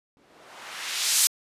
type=noise with low-pass filter sweep; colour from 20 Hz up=violet; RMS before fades=-28 dBFS; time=0.17-1.27 s; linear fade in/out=0 ms; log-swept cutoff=240 to 9300 Hz; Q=0.79; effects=resampled to 32000 Hz